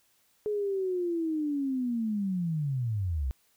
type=linear sweep; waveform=sine; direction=down; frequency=425.6 to 60.3 Hz; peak=-27 dBFS; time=0.46-3.31 s; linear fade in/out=0 ms; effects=white hiss -68 dBFS RMS until 3.56 s